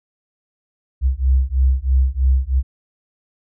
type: beating tone pair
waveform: sine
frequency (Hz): 64 / 67.1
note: C2 / C2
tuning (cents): -38 / +44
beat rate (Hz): 3.1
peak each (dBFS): -16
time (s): 1.01-2.63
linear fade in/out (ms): 50
effects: none